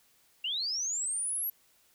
sine linear sweep, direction up, 2727 to 11840 Hz, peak -30 dBFS, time 0.44-1.5 s, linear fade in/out 5 ms, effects white hiss -66 dBFS RMS until 1.94 s

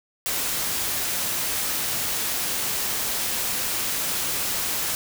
white noise, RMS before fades -26 dBFS, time 0.26-4.95 s, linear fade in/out 0 ms, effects none

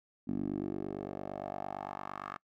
10% pulse tone with band-pass filter sweep, 48.79 Hz, G1, 7 cents flat, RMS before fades -39 dBFS, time 0.27-2.38 s, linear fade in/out 20 ms, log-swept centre 250 to 1300 Hz, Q 3.1, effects noise-tail reverb RT60 0.1 s tail -24 dB re dry

